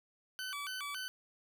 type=tone with vibrato; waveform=20% pulse; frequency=1318.5 Hz; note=E6; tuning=in tune; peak=-34 dBFS; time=0.39-1.08 s; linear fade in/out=0 ms; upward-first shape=square; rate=3.6 Hz; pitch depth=240 cents each way; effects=none